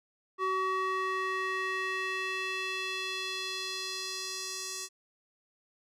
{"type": "tone with band-pass filter sweep", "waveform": "square", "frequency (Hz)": 377.6, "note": "F#4", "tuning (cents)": 35, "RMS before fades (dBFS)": -34, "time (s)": [0.38, 4.89], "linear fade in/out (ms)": 50, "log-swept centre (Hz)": [1100, 6600], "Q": 1.8, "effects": []}